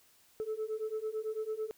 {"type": "beating tone pair", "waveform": "sine", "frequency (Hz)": [430.5, 439.5], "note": ["A4", "A4"], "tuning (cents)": [-38, -2], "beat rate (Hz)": 9, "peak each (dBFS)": [-36, -35], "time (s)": [0.4, 1.71], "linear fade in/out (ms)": 0, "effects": ["tanh soft clip ceiling -30 dBFS", "white hiss -65 dBFS RMS until 1.77 s"]}